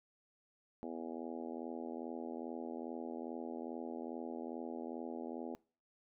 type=harmonic tone; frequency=82.41 Hz; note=E2; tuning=in tune; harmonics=3 / 4 / 5 / 6 / 7 / 8 / 9 / 10; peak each=-45 / -47 / -49 / -51 / -52 / -53 / -54 / -55 dBFS; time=0.83-5.55 s; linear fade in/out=0 ms; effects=noise-tail reverb RT60 0.4 s tail -24 dB re dry